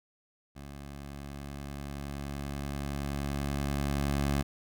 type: tone with level ramp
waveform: 15% pulse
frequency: 70.5 Hz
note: C#2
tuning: 30 cents sharp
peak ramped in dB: -37 to -20 dBFS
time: 0.55-4.43 s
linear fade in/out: 20 ms
effects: none